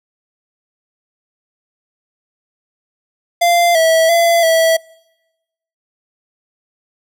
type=tone with pitch steps; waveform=square; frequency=692 / 650 / 678 / 653 Hz; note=F5 / E5 / E5 / E5; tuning=-16 / -24 / +49 / -17 cents; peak=-10 dBFS; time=3.41-4.77 s; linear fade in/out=10 ms; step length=340 ms; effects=noise-tail reverb RT60 1.0 s tail -26 dB re dry